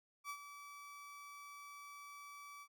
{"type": "tone with ADSR envelope", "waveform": "30% pulse", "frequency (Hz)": 1152, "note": "D6", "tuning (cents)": -34, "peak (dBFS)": -39, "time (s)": [0.24, 2.68], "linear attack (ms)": 57, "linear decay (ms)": 71, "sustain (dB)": -10, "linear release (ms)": 62, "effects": []}